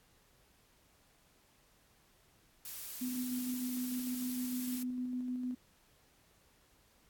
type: noise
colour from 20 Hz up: blue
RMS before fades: -44 dBFS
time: 2.65-4.83 s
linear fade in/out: 2 ms
type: tone with tremolo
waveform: sine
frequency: 250.5 Hz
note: B3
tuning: 25 cents sharp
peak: -34 dBFS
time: 3.01-5.55 s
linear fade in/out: 10 ms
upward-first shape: square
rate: 6.6 Hz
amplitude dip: 25%
effects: pink hiss -68 dBFS RMS until 7.09 s + AAC 64 kbps